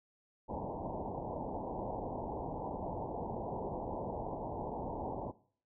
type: low-pass noise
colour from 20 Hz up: white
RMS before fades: -40 dBFS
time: 0.48-5.32 s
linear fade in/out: 20 ms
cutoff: 950 Hz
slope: 96 dB/octave
effects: noise-tail reverb RT60 0.5 s tail -19 dB re dry